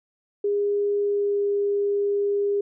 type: tone with pitch glide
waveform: sine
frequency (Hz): 407.8 to 405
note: G#4 to G#4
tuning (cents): -32 to -43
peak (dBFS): -20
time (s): 0.44-2.61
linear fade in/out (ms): 5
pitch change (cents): -11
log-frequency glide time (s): 1-1.45
effects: none